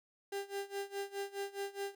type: tone with tremolo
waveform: 35% pulse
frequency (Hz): 398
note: G4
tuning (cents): +26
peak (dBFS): -34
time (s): 0.32-1.95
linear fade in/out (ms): 5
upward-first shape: sine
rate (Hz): 4.8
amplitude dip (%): 90
effects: none